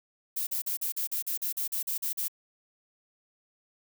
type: noise bursts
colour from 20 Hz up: violet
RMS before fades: -31 dBFS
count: 13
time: 0.36-2.282 s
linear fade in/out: 10 ms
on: 110 ms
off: 41 ms
effects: none